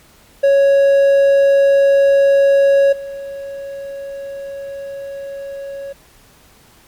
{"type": "tone with level steps", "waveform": "triangle", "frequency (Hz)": 554.4, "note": "C#5", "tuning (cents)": 0, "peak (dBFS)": [-6, -23], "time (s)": [0.43, 5.93], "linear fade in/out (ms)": 10, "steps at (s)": 2.92, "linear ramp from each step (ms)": 10, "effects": ["pink hiss -48 dBFS RMS until 6.87 s", "MP3 96 kbps"]}